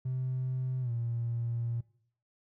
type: tone with pitch glide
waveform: triangle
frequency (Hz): 128.8 to 117.43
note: C3 to A#2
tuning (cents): -27 to +13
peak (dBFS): -27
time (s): 0.05-1.81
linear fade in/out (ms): 10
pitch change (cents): -160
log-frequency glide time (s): 0.81-0.91
effects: noise-tail reverb RT60 0.6 s tail -23 dB re dry + tanh soft clip ceiling -27 dBFS